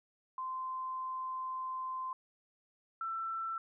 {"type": "tone pair in turn", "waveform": "sine", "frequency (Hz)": [1037, 1336.5], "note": ["C6", "E6"], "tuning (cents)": [-16, 23], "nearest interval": "major third", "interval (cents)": 439, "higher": "second", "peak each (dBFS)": [-36, -35], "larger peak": "second", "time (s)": [[0.38, 2.13], [3.01, 3.58]], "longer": "first", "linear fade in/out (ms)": 2, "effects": []}